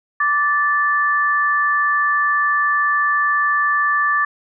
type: tone pair together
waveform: sine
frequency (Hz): 1169 / 1755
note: D6 / A6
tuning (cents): -8 / -5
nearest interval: perfect fifth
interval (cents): 703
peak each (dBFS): -17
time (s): 0.2-4.25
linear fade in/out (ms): 5
effects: none